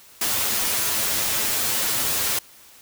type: noise with comb filter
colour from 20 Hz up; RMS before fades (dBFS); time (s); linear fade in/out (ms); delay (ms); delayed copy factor
white; -23; 0.21-2.39; 5; 9.2; +0.8
effects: white hiss -49 dBFS RMS until 2.81 s